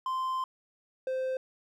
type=tone pair in turn; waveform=triangle; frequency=1040 / 520 Hz; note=C6 / C5; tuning=-11 / -11 cents; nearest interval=octave; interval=1200 cents; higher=first; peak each=-27 dBFS; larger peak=neither; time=0.06-0.44 / 1.07-1.37 s; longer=first; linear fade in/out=2 ms; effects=none

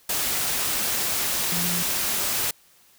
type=tone in noise; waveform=sine; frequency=174 Hz; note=F3; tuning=6 cents flat; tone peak=-29 dBFS; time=1.52-1.83 s; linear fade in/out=5 ms; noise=white; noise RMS=-25 dBFS; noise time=0.09-2.51 s; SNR=-7 dB; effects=white hiss -57 dBFS RMS until 2.98 s

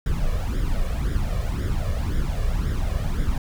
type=noise with flanger; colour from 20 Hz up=brown; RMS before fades=-23 dBFS; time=0.06-3.38 s; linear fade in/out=2 ms; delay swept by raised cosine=0.56 to 1.76 ms; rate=1.9 Hz; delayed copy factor=+0.7; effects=none

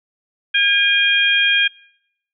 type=harmonic tone; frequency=810 Hz; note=G#5; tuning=43 cents flat; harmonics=2 / 3 / 4; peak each=-17 / -17 / -17 dBFS; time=0.54-1.68 s; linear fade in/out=10 ms; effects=noise-tail reverb RT60 0.8 s tail -26 dB re dry

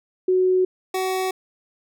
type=tone pair in turn; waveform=sine / 25% pulse; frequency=370 / 375.4 Hz; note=F#4 / F#4; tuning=0 / +25 cents; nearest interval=unison; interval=25 cents; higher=second; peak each=-15 / -18 dBFS; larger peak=first; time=0.28-0.65 / 0.94-1.31 s; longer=neither; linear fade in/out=5 ms; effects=none

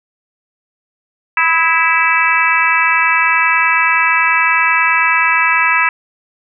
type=harmonic tone with a mistuned harmonic; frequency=329.6 Hz; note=E4; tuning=in tune; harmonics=3 / 4 / 5 / 6 / 7 / 8; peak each=-17 / -17 / -17 / -17 / -17 / -17 dBFS; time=1.37-5.89 s; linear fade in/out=2 ms; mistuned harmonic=4; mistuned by=-38 cents; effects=none

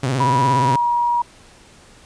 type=tone with vibrato; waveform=sawtooth; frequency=130 Hz; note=C3; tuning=11 cents flat; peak=-14 dBFS; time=0.03-0.76 s; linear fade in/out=5 ms; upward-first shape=sine; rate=17 Hz; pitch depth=120 cents each way
type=tone with pitch glide; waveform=sine; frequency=976 to 955.4 Hz; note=B5 to A#5; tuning=-21 to +42 cents; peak=-15 dBFS; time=0.2-1.22 s; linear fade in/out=5 ms; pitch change=-37 cents; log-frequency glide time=0.6-0.75 s
effects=pink hiss -47 dBFS RMS until 2.05 s + resampled to 22050 Hz

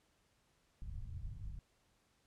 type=low-pass noise; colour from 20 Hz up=pink; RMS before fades=-45 dBFS; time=0.82-1.59 s; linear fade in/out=2 ms; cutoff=120 Hz; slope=24 dB/octave; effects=pink hiss -75 dBFS RMS until 2.26 s + low-pass 10000 Hz 12 dB/octave

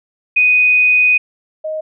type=tone pair in turn; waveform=sine; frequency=2491 / 624.7 Hz; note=D#7 / D#5; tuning=+1 / +7 cents; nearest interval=2 octaves; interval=2394 cents; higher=first; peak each=-8 / -19 dBFS; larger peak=first; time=0.36-1.18 / 1.64-1.81 s; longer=first; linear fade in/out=10 ms; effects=none

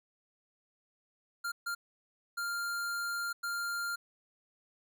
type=tone bursts at uneven times; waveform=square; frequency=1396.9 Hz; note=F6; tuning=in tune; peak=-34 dBFS; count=4; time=1.44-1.52 / 1.66-1.75 / 2.37-3.33 / 3.43-3.96 s; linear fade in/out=10 ms; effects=none

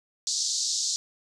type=band-pass noise; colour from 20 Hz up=white; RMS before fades=-28 dBFS; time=0.27-0.96 s; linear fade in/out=0 ms; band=4000 to 7300 Hz; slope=48 dB/octave; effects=none

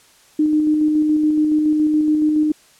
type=tone with tremolo; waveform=sine; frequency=305.3 Hz; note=D#4; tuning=33 cents flat; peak=-12 dBFS; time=0.39-2.52 s; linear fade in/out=5 ms; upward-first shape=square; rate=7.1 Hz; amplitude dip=25%; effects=white hiss -51 dBFS RMS until 2.79 s + low-pass 10000 Hz 12 dB/octave

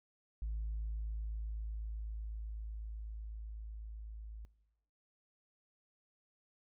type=tone with level ramp; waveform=sine; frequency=54 Hz; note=A1; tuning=32 cents flat; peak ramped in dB=-34 to -45 dBFS; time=0.42-4.45 s; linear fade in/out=0 ms; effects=noise-tail reverb RT60 1.0 s tail -20 dB re dry + tanh soft clip ceiling -33 dBFS

